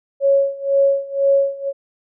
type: tone with tremolo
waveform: sine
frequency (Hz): 553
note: C#5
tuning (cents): -4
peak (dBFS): -10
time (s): 0.2-1.73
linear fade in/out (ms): 50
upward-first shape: sine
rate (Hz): 2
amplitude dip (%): 90
effects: none